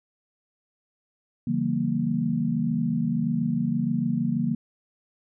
sine chord, C# diminished seventh, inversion none, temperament equal with one note detuned, 138.59 / 164.81 / 191.41 / 233.1 Hz, C#3 / E3 / G3 / Bb3, 0 / 0 / -41 / 0 cents, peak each -31 / -28 / -30 / -25 dBFS, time 1.47-4.55 s, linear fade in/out 5 ms, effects none

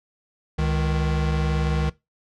square tone pair together, 69.29 / 155.56 Hz, C#2 / D#3, 0 / 0 cents, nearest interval octave + major second, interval 1400 cents, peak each -24 dBFS, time 0.58-1.9 s, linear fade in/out 10 ms, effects noise-tail reverb RT60 0.2 s tail -19 dB re dry + low-pass 5000 Hz 12 dB/octave

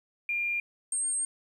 sine tone pair in turn, 2400 / 8553 Hz, D7 / C9, +37 / +37 cents, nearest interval octave + minor seventh, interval 2200 cents, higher second, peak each -27 dBFS, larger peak neither, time 0.29-0.6 / 0.92-1.25 s, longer second, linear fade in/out 2 ms, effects 10-bit

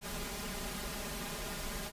pink noise with comb filter, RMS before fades -40 dBFS, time 0.01-1.92 s, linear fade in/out 50 ms, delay 4.9 ms, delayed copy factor +1, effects resampled to 32000 Hz

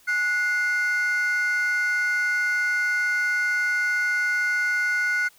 triangle tone pair together, 1465.6 / 2101 Hz, F#6 / C7, -17 / +7 cents, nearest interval tritone, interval 624 cents, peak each -19 / -23 dBFS, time 0.07-5.29 s, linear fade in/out 20 ms, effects tanh soft clip ceiling -16 dBFS + white hiss -56 dBFS RMS until 5.38 s

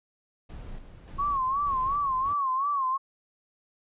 brown noise with tremolo, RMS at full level -40 dBFS, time 0.49-2.34 s, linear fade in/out 10 ms, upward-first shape square, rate 1.7 Hz, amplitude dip 50%
sine tone with vibrato, 1095 Hz, C#6, 22 cents flat, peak -24 dBFS, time 1.18-2.98 s, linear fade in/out 20 ms, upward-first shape sine, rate 2.8 Hz, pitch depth 110 cents each way
effects resampled to 8000 Hz

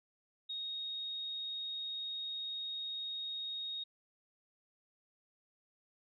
sine tone, 3738 Hz, A#7, 4 cents sharp, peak -38 dBFS, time 0.49-3.84 s, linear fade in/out 10 ms, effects none

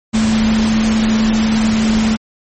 sine tone in noise, 220 Hz, A3, in tune, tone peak -11 dBFS, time 0.13-2.17 s, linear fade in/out 20 ms, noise pink, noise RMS -21 dBFS, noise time 0.13-2.17 s, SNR +7 dB, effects MP3 32 kbps

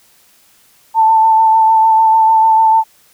sine tone with vibrato, 887 Hz, A5, 14 cents sharp, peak -6 dBFS, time 0.94-2.84 s, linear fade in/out 50 ms, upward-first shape sine, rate 6.7 Hz, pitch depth 19 cents each way, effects white hiss -50 dBFS RMS until 3.13 s

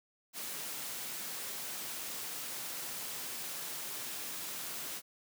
white high-pass noise, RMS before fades -41 dBFS, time 0.33-5.02 s, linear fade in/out 50 ms, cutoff 120 Hz, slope 24 dB/octave, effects none

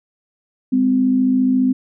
sine tone pair together, 202.9 / 257.4 Hz, G#3 / C4, -40 / -28 cents, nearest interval major third, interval 412 cents, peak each -21 / -13 dBFS, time 0.72-1.73 s, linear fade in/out 10 ms, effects none

